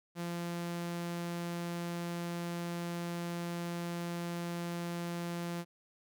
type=tone; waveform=sawtooth; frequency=172.1 Hz; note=F3; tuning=25 cents flat; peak=-32 dBFS; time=0.15-5.65 s; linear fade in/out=50 ms; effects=none